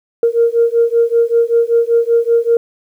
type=beating tone pair; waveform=sine; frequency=463.3 / 468.5 Hz; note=A#4 / A#4; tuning=-11 / +9 cents; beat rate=5.2 Hz; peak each=-12 dBFS; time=0.23-2.57 s; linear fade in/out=2 ms; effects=tanh soft clip ceiling -2 dBFS + 8-bit